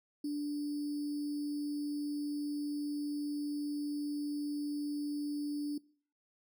sine tone with sample-and-hold, 292.5 Hz, D4, 7 cents flat, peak -33 dBFS, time 0.24-5.78 s, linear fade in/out 5 ms, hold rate 4900 Hz, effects noise-tail reverb RT60 0.5 s tail -22 dB re dry

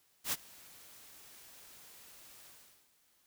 white noise with ADSR envelope, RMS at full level -32 dBFS, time 0.24-2.89 s, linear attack 83 ms, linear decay 35 ms, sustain -24 dB, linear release 430 ms, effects white hiss -71 dBFS RMS until 3.26 s

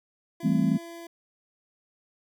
25% pulse tone, 337.3 Hz, E4, 40 cents sharp, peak -36 dBFS, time 0.4-1.07 s, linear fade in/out 5 ms
sine chord, A minor seventh, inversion second, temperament equal, 164.81 / 196 / 220 / 261.6 Hz, E3 / G3 / A3 / C4, 0 / 0 / 0 / 0 cents, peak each -26 dBFS, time 0.43-0.78 s, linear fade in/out 20 ms
effects none

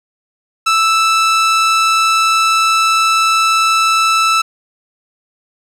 sawtooth tone, 1318.5 Hz, E6, in tune, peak -6 dBFS, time 0.66-4.42 s, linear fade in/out 10 ms, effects low-pass 8000 Hz 12 dB/octave + 7-bit

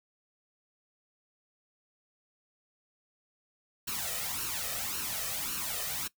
white noise with flanger, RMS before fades -35 dBFS, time 3.87-6.08 s, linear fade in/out 10 ms, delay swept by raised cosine 0.71 to 1.65 ms, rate 1.8 Hz, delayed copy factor +0.7, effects noise-tail reverb RT60 0.1 s tail -19 dB re dry

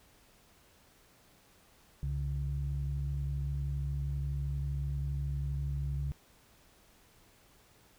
sine tone pair together, 67.4 / 139.96 Hz, C#2 / C#3, -48 / +17 cents, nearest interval octave + minor second, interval 1265 cents, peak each -33 / -34 dBFS, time 2.03-6.12 s, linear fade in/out 0 ms, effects tanh soft clip ceiling -25 dBFS + pink hiss -63 dBFS RMS until 7.98 s

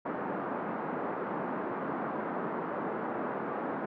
pink band-pass noise, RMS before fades -35 dBFS, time 0.05-3.86 s, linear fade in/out 10 ms, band 200 to 1400 Hz, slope 24 dB/octave, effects none

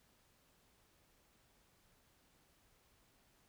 silence, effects pink hiss -72 dBFS RMS until 3.48 s

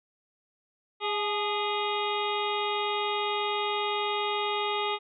harmonic tone with a mistuned harmonic, 411.6 Hz, G#4, 16 cents flat, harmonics 1 / 2 / 3 / 5 / 6 / 7 / 8 / 9, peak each -32 / -32 / -33 / -38 / -39 / -39 / -39 / -37 dBFS, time 1-4.99 s, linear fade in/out 50 ms, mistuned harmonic 2, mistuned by +49 cents, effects none

